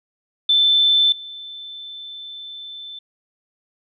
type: tone with level steps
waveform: sine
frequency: 3532 Hz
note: A7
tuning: 6 cents sharp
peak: -12 / -32 dBFS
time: 0.49-2.99 s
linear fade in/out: 5 ms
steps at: 1.12 s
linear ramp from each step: 2 ms
effects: none